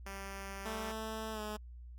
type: tone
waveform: 5% pulse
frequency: 196 Hz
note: G3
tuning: in tune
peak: -32 dBFS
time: 0.06-0.92 s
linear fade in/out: 5 ms
type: tone with pitch glide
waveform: 10% pulse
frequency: 220 to 212.1 Hz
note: A3 to G#3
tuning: 0 to +37 cents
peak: -31 dBFS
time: 0.65-1.57 s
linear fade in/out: 10 ms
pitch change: -63 cents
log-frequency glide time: 1.32-1.41 s
effects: added 60 Hz sine -47 dBFS peak until 1.98 s + Opus 48 kbps

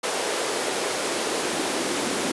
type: noise with high-pass filter sweep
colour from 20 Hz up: pink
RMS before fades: -26 dBFS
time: 0.03-2.32 s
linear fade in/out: 10 ms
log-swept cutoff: 460 to 280 Hz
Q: 1.9
effects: resampled to 24000 Hz

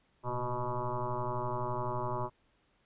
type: tone with frequency modulation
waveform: sine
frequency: 493.9 Hz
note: B4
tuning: in tune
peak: -31 dBFS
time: 0.23-2.3 s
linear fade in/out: 50 ms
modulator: 122 Hz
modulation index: 5.2
effects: pink hiss -71 dBFS RMS until 2.85 s + resampled to 8000 Hz

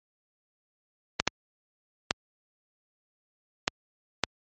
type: clicks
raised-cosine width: 0.2 ms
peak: -4 dBFS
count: 5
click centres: 1.2 / 1.276 / 2.109 / 3.679 / 4.237 s
effects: high-pass 60 Hz 12 dB/octave + MP3 32 kbps

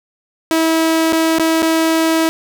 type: tone with dropouts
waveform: sawtooth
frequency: 323.9 Hz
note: E4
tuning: 30 cents flat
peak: -8 dBFS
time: 0.51-2.29 s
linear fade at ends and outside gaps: 0 ms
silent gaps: 1.124-1.131 / 1.385-1.396 / 1.621-1.627 s
effects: none

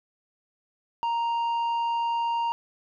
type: tone with tanh clipping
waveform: sine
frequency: 932.3 Hz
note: A#5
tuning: in tune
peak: -25 dBFS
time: 1.03-2.52 s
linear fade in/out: 0 ms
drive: 6 dB
effects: none

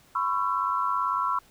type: tone cluster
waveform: sine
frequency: 1002 / 1100 / 1340 Hz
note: B5 / C#6 / E6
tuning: +25 / -14 / +28 cents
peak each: -28 dBFS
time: 0.15-1.39 s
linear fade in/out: 5 ms
effects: pink hiss -58 dBFS RMS until 1.5 s

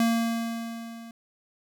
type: tone with level ramp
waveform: square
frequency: 230 Hz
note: A#3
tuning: 23 cents flat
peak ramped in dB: -20 to -42 dBFS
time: 0-1.11 s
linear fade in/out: 2 ms
effects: none

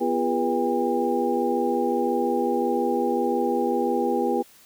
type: tone cluster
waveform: sine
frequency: 246.5 / 340.8 / 406.4 / 488.1 / 804 Hz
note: B3 / F4 / G#4 / B4 / G5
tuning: -3 / -42 / -38 / -20 / +44 cents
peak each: -27 dBFS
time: 0-4.43 s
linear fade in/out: 20 ms
effects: white hiss -53 dBFS RMS until 4.65 s

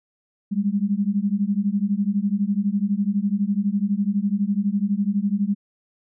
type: beating tone pair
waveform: sine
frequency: 196 / 208 Hz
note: G3 / G#3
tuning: 0 / +3 cents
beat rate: 12 Hz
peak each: -22 dBFS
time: 0.51-5.55 s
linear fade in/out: 20 ms
effects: none

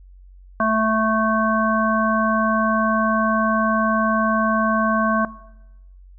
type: harmonic tone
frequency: 220 Hz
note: A3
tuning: in tune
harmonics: 1 / 3 / 5 / 7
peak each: -22 / -21 / -20 / -24 dBFS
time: 0.6-5.25 s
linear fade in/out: 2 ms
effects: noise-tail reverb RT60 0.9 s tail -19 dB re dry + added 46 Hz sine -42 dBFS peak until 6.18 s

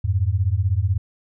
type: beating tone pair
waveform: sine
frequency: 87.31 / 103.31 Hz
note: F2 / G#2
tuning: 0 / -9 cents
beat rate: 16 Hz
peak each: -20 dBFS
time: 0.04-0.98 s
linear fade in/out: 10 ms
effects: none

